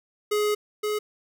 square tone pair in turn, 419.3 / 422 Hz, G#4 / G#4, +17 / +28 cents, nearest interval unison, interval 11 cents, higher second, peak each -22 / -25 dBFS, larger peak first, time 0.31-0.55 / 0.83-0.99 s, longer first, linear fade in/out 10 ms, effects none

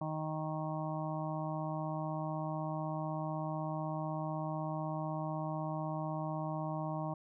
harmonic tone, 156 Hz, D#3, 5 cents sharp, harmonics 1 / 2 / 4 / 5 / 6 / 7, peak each -38 / -43 / -42 / -44 / -45 / -46 dBFS, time 0.01-7.14 s, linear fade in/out 5 ms, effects none

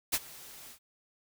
white noise with ADSR envelope, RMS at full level -26 dBFS, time 0.12-0.79 s, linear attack 19 ms, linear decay 46 ms, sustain -23 dB, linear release 84 ms, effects none

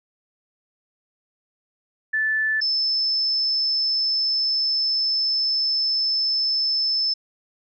sine tone pair in turn, 1750 / 5259 Hz, A6 / E8, -10 / -5 cents, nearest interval octave + perfect fifth, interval 1905 cents, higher second, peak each -19 dBFS, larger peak neither, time 2.13-2.61 / 2.61-7.14 s, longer second, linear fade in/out 10 ms, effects none

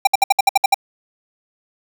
square tone bursts, 791 Hz, G5, 15 cents sharp, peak -9 dBFS, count 9, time 0.05-0.744 s, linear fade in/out 5 ms, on 22 ms, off 62 ms, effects none

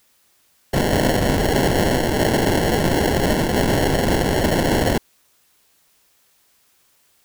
blue noise with sample-and-hold, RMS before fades -18 dBFS, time 0.73-4.98 s, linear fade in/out 5 ms, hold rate 1225 Hz, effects white hiss -60 dBFS RMS until 7.24 s

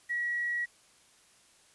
sine tone with quantisation, 1919 Hz, A#6, 50 cents sharp, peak -29 dBFS, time 0.09-0.66 s, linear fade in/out 20 ms, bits 9, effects white hiss -62 dBFS RMS until 1.74 s + resampled to 24000 Hz

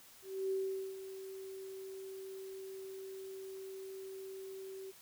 sine tone with ADSR envelope, 383.7 Hz, G4, 37 cents flat, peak -32 dBFS, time 0.22-4.92 s, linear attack 290 ms, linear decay 440 ms, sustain -12 dB, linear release 23 ms, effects white hiss -59 dBFS RMS until 5.01 s

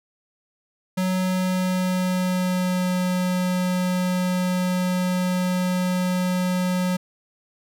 square tone with pitch glide, 185 to 182.03 Hz, F#3 to F#3, 0 to -28 cents, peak -21 dBFS, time 0.97-6.97 s, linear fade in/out 10 ms, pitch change -28 cents, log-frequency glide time 1.16-2.95 s, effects none

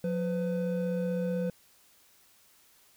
triangle tone pair together, 179.59 / 503 Hz, F3 / B4, +49 / +32 cents, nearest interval octave + tritone, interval 1783 cents, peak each -28 / -30 dBFS, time 0.04-1.5 s, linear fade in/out 2 ms, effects white hiss -62 dBFS RMS until 2.96 s

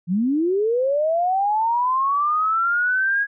sine linear sweep, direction up, 163.3 to 1661.2 Hz, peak -17 dBFS, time 0.07-3.27 s, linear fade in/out 50 ms, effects none

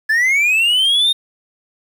triangle linear sweep, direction up, 1712 to 3700 Hz, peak -10 dBFS, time 0.09-1.13 s, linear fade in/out 10 ms, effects 7-bit

